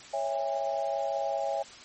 sine chord, C# minor, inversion none, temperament equal with one note detuned, 554.4 / 659.3 / 810.7 Hz, C#5 / E5 / G#5, 0 / 0 / -42 cents, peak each -32 dBFS, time 0.13-1.63 s, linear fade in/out 10 ms, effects white hiss -48 dBFS RMS until 1.84 s + MP3 32 kbps

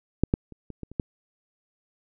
clicks, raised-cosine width 3 ms, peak -6 / -8 / -30 / -25 / -22 / -29 / -12 dBFS, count 7, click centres 0.236 / 0.339 / 0.523 / 0.703 / 0.833 / 0.916 / 0.998 s, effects none

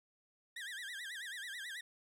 30% pulse tone with vibrato, 1764 Hz, A6, 4 cents sharp, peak -40 dBFS, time 0.56-1.81 s, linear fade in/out 5 ms, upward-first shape sine, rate 9.2 Hz, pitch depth 200 cents each way, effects low-pass 12000 Hz 12 dB/octave + 13-bit

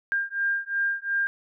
sine beating tone pair, 1600 / 1602.8 Hz, G6 / G6, +35 / +38 cents, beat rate 2.8 Hz, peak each -27 / -27 dBFS, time 0.12-1.27 s, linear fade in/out 0 ms, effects none

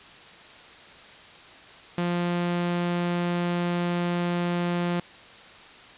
sawtooth tone, 174.61 Hz, F3, in tune, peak -20 dBFS, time 1.98-5 s, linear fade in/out 2 ms, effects white hiss -47 dBFS RMS until 5.97 s + resampled to 8000 Hz

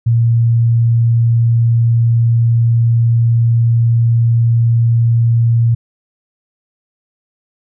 sine tone, 116.4 Hz, A#2, 2 cents flat, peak -8 dBFS, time 0.06-5.75 s, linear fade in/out 10 ms, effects none

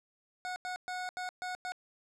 25% pulse tone bursts at uneven times, 731 Hz, F#5, 21 cents flat, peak -32 dBFS, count 6, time 0.45-0.56 / 0.65-0.76 / 0.88-1.09 / 1.17-1.29 / 1.42-1.55 / 1.65-1.72 s, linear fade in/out 0 ms, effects low-pass 7000 Hz 12 dB/octave

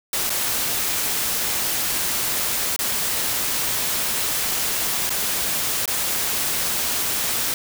white noise with dropouts, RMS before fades -23 dBFS, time 0.13-7.54 s, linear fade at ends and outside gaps 2 ms, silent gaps 0.296-0.302 / 2.763-2.79 / 5.095-5.103 / 5.857-5.877 s, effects none

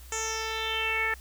10% pulse tone with low-pass filter sweep, 443.7 Hz, A4, 14 cents sharp, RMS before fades -30 dBFS, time 0.12-1.14 s, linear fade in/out 2 ms, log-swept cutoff 7400 to 1900 Hz, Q 5.5, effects added 62 Hz sine -45 dBFS peak until 1.2 s + white hiss -53 dBFS RMS until 1.2 s

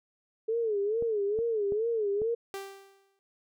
sine tone with vibrato, 431.9 Hz, A4, 32 cents flat, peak -26 dBFS, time 0.48-2.35 s, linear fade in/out 10 ms, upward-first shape sine, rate 2.3 Hz, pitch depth 140 cents each way
clicks, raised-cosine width 2 ms, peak -27 dBFS, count 4, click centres 1.024 / 1.389 / 1.722 / 2.218 s
sawtooth tone with exponential decay, 392 Hz, G4, in tune, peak -30 dBFS, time 2.54-3.19 s, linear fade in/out 0 ms, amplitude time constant 140 ms
effects none

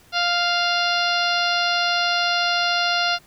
harmonic tone, 698.5 Hz, F5, in tune, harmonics 1 / 2 / 3 / 4 / 5 / 6 / 7 / 8, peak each -24 / -23 / -31 / -26 / -29 / -27 / -29 / -35 dBFS, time 0.12-3.19 s, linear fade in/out 50 ms, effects pink hiss -53 dBFS RMS until 3.26 s

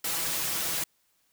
white noise with comb filter, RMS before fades -30 dBFS, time 0.04-0.84 s, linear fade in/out 5 ms, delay 6.1 ms, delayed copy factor +0.65, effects white hiss -70 dBFS RMS until 1.32 s

